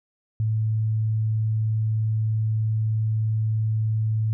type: tone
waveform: sine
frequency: 109.6 Hz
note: A2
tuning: 6 cents flat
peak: -20 dBFS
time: 0.4-4.33 s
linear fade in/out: 0 ms
effects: none